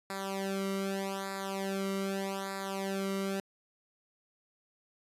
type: tone with flanger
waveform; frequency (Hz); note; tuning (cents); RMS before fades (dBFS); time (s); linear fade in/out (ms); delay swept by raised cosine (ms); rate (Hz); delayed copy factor
sawtooth; 194.6; G3; -12; -35; 0.1-3.4; 0; 0.33 to 1.19; 0.82; -1
effects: resampled to 32000 Hz